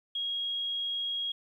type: tone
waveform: sine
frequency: 3286 Hz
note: G#7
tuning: 19 cents flat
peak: -30 dBFS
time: 0.15-1.32 s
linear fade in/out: 5 ms
effects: 11-bit